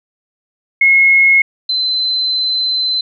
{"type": "tone pair in turn", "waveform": "sine", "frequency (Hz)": [2168, 4059], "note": ["C#7", "B7"], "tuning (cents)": [-39, 47], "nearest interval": "major seventh", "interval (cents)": 1086, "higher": "second", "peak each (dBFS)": [-6, -13], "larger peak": "first", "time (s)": [[0.81, 1.42], [1.69, 3.01]], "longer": "second", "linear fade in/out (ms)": 5, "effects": []}